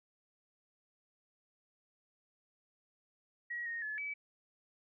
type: tone with pitch steps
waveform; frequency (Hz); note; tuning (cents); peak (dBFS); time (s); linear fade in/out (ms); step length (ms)
sine; 1908 / 1858 / 1717 / 2293; A#6 / A#6 / A6 / D7; +40 / -6 / -43 / -42; -37; 3.5-4.14; 10; 160
effects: none